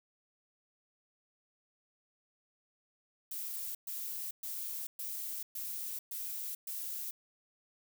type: noise bursts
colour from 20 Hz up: violet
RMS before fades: -40 dBFS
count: 7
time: 3.31-7.11 s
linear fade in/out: 5 ms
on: 440 ms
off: 120 ms
effects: none